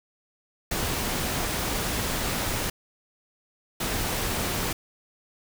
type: noise bursts at uneven times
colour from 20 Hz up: pink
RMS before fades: -28 dBFS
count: 2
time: 0.71-2.7 / 3.8-4.73 s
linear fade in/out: 5 ms
effects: none